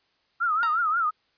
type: tone with vibrato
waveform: sine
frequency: 1318.5 Hz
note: E6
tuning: in tune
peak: -21 dBFS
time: 0.4-1.11 s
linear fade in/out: 20 ms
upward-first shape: triangle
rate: 5.6 Hz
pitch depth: 160 cents each way
type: tone with exponential decay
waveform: sawtooth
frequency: 930 Hz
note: A#5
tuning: 4 cents flat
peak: -23 dBFS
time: 0.63-0.84 s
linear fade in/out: 0 ms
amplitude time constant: 44 ms
effects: white hiss -68 dBFS RMS until 1.37 s + resampled to 11025 Hz